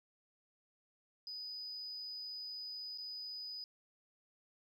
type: tone with dropouts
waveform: triangle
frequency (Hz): 4978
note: D#8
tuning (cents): 0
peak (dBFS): -40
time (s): 1.27-3.64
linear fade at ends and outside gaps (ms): 1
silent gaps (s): 2.976-2.983
effects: tanh soft clip ceiling -40 dBFS